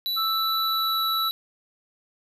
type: tone with pitch glide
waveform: square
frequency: 3951 to 3928 Hz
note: B7 to B7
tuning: 0 to -10 cents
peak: -25 dBFS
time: 0.06-1.31 s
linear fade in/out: 0 ms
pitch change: -10 cents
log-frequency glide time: 0.59-1.01 s
type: tone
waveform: sine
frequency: 1318.5 Hz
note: E6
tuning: in tune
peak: -25 dBFS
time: 0.16-1.3 s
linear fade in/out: 20 ms
effects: none